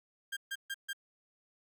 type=tone bursts; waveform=30% pulse; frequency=1600 Hz; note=G6; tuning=35 cents sharp; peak=-33 dBFS; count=4; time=0.32-0.932 s; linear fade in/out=10 ms; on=48 ms; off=140 ms; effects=none